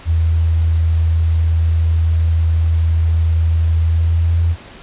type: tone with pitch glide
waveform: sine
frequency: 81.7 to 83.95 Hz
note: E2 to E2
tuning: -15 to +32 cents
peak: -11 dBFS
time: 0.05-4.56 s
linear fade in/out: 50 ms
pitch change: +47 cents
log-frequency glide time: 3.79-4.42 s
effects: pink hiss -38 dBFS RMS until 4.82 s + resampled to 8000 Hz